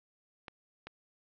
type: clicks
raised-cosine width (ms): 0.3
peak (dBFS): -27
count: 2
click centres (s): 0.482 / 0.87
effects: low-pass 5000 Hz 12 dB/octave